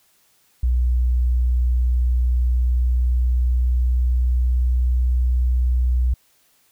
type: tone with pitch glide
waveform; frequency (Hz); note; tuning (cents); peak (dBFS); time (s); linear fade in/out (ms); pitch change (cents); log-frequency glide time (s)
sine; 61.3 to 61.9; B1 to B1; -12 to +5; -15; 0.63-6.14; 5; +17; 2.27-4.93
effects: white hiss -60 dBFS RMS until 6.71 s